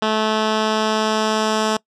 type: tone with low-pass filter sweep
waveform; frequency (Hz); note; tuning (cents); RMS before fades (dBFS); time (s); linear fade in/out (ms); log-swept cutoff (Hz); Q
10% pulse; 217.1; A3; -23; -19; 0.02-1.77; 5; 4000 to 6800; 1.3
effects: noise-tail reverb RT60 0.1 s tail -23 dB re dry